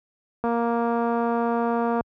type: click train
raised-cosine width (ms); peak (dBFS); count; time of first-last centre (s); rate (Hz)
1; -12; 368; 0.44-2.008; 234
effects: high-pass 60 Hz 12 dB/octave